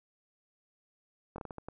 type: slowing click train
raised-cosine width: 1 ms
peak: -27 dBFS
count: 7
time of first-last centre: 1.36-1.686 s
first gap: 22 ms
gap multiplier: 1.36
effects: none